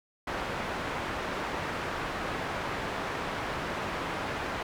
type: low-pass noise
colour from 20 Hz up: white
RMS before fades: -34 dBFS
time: 0.27-4.63 s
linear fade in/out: 5 ms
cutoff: 1500 Hz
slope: 12 dB/octave
effects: none